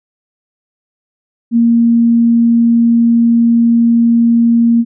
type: tone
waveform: sine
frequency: 233.1 Hz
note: A#3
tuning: in tune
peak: -6 dBFS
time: 1.51-4.85 s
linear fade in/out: 50 ms
effects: none